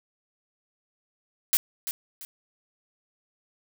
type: noise with echo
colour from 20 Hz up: blue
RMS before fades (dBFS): -21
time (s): 1.53-1.57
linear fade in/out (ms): 0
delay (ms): 340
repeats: 2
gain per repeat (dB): -10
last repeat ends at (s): 2.25
effects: none